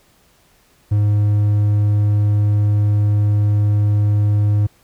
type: tone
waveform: triangle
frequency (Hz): 103.83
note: G#2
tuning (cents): 0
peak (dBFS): -10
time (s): 0.91-4.67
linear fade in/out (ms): 10
effects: pink hiss -55 dBFS RMS until 4.83 s